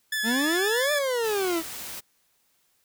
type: tone with vibrato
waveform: sawtooth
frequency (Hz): 1726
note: A6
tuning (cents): -34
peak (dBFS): -22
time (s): 0.12-0.99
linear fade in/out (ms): 5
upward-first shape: triangle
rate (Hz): 7.8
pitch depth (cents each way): 28
type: exponential two-way sweep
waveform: 40% pulse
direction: up then down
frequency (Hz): 215.5 to 604 to 317.7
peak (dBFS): -23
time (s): 0.23-1.63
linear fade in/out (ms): 50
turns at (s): 0.92
type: noise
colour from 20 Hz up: white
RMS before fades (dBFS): -37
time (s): 1.23-2.01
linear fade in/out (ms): 20
effects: white hiss -68 dBFS RMS until 2.84 s